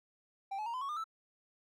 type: tone with pitch steps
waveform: triangle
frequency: 784 / 855 / 932.3 / 1016.7 / 1108.7 / 1209.1 / 1318.5 Hz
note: G5 / A5 / A#5 / B5 / C#6 / D#6 / E6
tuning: 0 / -50 / 0 / +50 / 0 / -50 / 0 cents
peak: -34 dBFS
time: 0.51-1.042 s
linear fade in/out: 10 ms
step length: 76 ms
effects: none